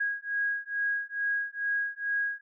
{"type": "beating tone pair", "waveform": "sine", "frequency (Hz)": [1644, 1646.3], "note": ["G#6", "G#6"], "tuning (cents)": [-18, -16], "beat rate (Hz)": 2.3, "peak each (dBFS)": -31, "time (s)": [0, 2.41], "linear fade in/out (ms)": 10, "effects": []}